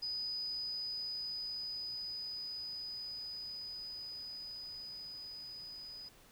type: tone with level ramp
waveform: sine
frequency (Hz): 4978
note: D#8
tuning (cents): 0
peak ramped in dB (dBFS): -36 to -46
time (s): 0.02-6.09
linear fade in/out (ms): 10
effects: pink hiss -62 dBFS RMS until 6.31 s